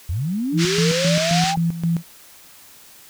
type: linear sweep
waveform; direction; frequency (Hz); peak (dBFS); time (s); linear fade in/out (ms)
sine; up; 72.3 to 809; -20; 0.09-1.56; 5
type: tone with tremolo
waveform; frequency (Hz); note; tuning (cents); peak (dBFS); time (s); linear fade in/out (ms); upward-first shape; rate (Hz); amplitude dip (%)
sine; 167.7; E3; +30; -16; 0.52-2.03; 50; square; 3.8; 70
type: band-pass noise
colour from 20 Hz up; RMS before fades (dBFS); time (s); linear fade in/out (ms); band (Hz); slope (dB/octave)
white; -24; 0.57-1.55; 50; 1300 to 6000; 24
effects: white hiss -46 dBFS RMS until 3.09 s